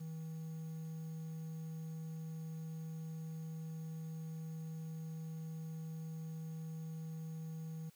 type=tone with quantisation; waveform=triangle; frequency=160.2 Hz; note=E3; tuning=49 cents flat; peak=-40 dBFS; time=0-7.9 s; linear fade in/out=10 ms; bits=11; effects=white hiss -69 dBFS RMS until 7.95 s